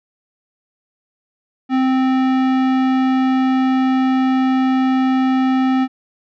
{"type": "tone with tanh clipping", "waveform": "sine", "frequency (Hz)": 260.9, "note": "C4", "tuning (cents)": -5, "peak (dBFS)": -15, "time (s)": [1.69, 5.88], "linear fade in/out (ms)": 50, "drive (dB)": 18, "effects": []}